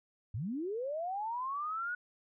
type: linear sweep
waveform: sine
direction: up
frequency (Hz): 88.3 to 1475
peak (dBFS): -34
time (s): 0.34-1.95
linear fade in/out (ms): 5
effects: none